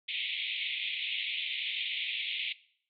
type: band-pass noise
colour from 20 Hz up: white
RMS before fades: -35 dBFS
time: 0.08-2.53 s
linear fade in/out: 10 ms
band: 2100 to 3700 Hz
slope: 96 dB/octave
effects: noise-tail reverb RT60 0.6 s tail -20 dB re dry + AAC 48 kbps